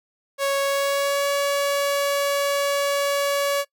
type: tone with pitch glide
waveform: sawtooth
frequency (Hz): 554.4 to 565.1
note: C#5 to C#5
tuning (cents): 0 to +33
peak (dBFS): -16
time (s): 0.38-3.65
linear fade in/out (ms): 50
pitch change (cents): +33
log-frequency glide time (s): 0.6-1.28
effects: noise-tail reverb RT60 0.1 s tail -21 dB re dry